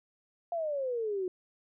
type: exponential sweep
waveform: sine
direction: down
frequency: 698.5 to 358.3 Hz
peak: -30 dBFS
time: 0.52-1.28 s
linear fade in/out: 2 ms
effects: none